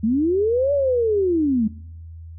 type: linear two-way sweep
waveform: sine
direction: up then down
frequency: 205 to 579 to 205 Hz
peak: -16 dBFS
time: 0.03-1.68 s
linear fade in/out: 10 ms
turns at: 0.73 s
effects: noise-tail reverb RT60 0.8 s tail -25 dB re dry + added 82 Hz sine -35 dBFS peak until 2.38 s